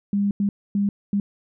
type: tone bursts at uneven times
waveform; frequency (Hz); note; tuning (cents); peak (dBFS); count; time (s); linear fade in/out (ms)
sine; 201.5; G3; +48; -18; 4; 0.13-0.31 / 0.4-0.49 / 0.75-0.89 / 1.13-1.2; 2
effects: none